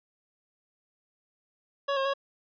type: tone with pitch steps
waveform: 25% pulse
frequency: 559 / 539 / 552 Hz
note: C#5 / C#5 / C#5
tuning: +14 / -49 / -7 cents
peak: -22 dBFS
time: 1.88-2.138 s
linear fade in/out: 10 ms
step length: 86 ms
effects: resampled to 11025 Hz